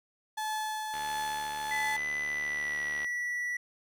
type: tone with tremolo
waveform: 35% pulse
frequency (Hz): 863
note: A5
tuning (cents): -34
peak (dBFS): -29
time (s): 0.37-1.97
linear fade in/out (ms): 10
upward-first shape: triangle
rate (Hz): 1.5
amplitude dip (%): 35
type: click train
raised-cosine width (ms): 0.3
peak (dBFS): -26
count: 157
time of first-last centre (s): 0.94-3.045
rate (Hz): 74.1
type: tone with pitch glide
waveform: triangle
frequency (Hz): 1998 to 1950.1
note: B6 to B6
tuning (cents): +20 to -22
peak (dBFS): -29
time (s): 1.71-3.57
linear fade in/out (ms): 5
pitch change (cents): -42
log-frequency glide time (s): 2.2-2.78
effects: none